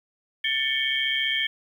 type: tone cluster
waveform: sine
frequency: 1773 / 2232 / 3107 / 3242 Hz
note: A6 / C#7 / G7 / G#7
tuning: +13 / +11 / -16 / -42 cents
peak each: -28 dBFS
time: 0.44-1.47 s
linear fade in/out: 5 ms
effects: 9-bit